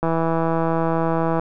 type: click train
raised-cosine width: 1 ms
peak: -8 dBFS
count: 225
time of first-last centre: 0.03-1.396 s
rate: 164 Hz
effects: none